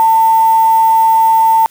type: tone with quantisation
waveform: sine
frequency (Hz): 896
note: A5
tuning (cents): +31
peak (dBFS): -6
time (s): 0-1.66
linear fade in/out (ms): 0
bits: 4
effects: white hiss -48 dBFS RMS until 1.7 s